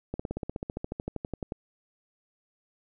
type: slowing click train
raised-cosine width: 2 ms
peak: -19 dBFS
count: 20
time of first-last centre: 0.14-1.521 s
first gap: 55 ms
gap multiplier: 1.03
effects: none